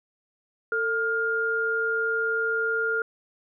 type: tone pair together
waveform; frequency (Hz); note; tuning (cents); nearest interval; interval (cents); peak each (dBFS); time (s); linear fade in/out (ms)
sine; 448.4 / 1410; A4 / F6; +33 / +16; octave + minor sixth; 1983; -28 / -24; 0.72-3.02; 2
effects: none